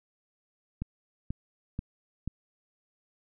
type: click train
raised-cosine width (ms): 5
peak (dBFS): -20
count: 4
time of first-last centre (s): 0.82-2.276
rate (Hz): 2.06
effects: none